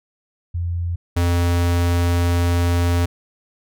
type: tone pair in turn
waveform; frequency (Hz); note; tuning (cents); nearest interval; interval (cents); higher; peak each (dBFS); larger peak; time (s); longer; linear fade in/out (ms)
sine / square; 86.3 / 86.8; F2 / F2; -20 / -10; unison; 10; second; -20 / -16; second; 0.54-0.96 / 1.16-3.06; second; 10
effects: none